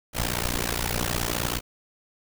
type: noise with amplitude modulation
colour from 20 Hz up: pink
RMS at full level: -23 dBFS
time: 0.13-1.61 s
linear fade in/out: 50 ms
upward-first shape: sine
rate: 59.2 Hz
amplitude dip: 100%
effects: none